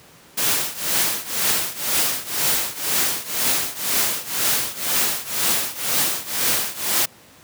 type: noise with tremolo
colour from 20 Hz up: white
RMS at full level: -18 dBFS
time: 0.37-7.06 s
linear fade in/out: 10 ms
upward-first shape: triangle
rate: 2 Hz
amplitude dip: 90%
effects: pink hiss -48 dBFS RMS until 7.43 s + high-pass 100 Hz 12 dB/octave